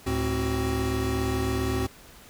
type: tone cluster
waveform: square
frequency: 72.2 / 109.4 / 264.2 / 375.7 Hz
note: D2 / A2 / C4 / F#4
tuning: -29 / -9 / +17 / +26 cents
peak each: -31 dBFS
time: 0.06-1.87 s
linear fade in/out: 10 ms
effects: pink hiss -50 dBFS RMS until 2.29 s